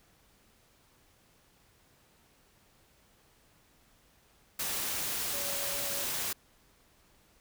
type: tone in noise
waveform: sine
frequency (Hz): 566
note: C#5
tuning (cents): +36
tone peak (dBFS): -43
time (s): 5.33-6.04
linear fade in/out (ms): 5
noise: white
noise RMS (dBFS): -34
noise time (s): 4.59-6.33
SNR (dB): -12
effects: pink hiss -65 dBFS RMS until 7.4 s